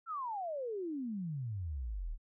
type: exponential sweep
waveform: sine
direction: down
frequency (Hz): 1388 to 34.03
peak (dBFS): -36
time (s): 0.06-2.18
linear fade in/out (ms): 50
effects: none